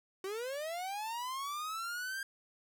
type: linear sweep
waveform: 45% pulse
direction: up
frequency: 370 to 1608 Hz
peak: -37 dBFS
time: 0.24-2.23 s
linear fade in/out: 2 ms
effects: none